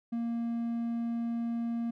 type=tone; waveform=triangle; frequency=233.1 Hz; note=A#3; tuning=in tune; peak=-28 dBFS; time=0.12-1.91 s; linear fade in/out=10 ms; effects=none